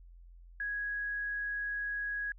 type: tone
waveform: sine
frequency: 1661.2 Hz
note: G#6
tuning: in tune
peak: -33 dBFS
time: 0.6-2.32 s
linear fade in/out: 2 ms
effects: added 43 Hz sine -51 dBFS peak until 2.38 s